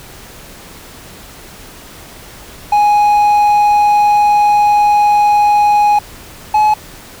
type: tone pair in turn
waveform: triangle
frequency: 830.6 / 850.5 Hz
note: G#5 / G#5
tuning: 0 / +41 cents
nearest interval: unison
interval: 41 cents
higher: second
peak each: -5 dBFS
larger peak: neither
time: 2.72-5.99 / 6.54-6.74 s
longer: first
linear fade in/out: 5 ms
effects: pink hiss -35 dBFS RMS until 7.2 s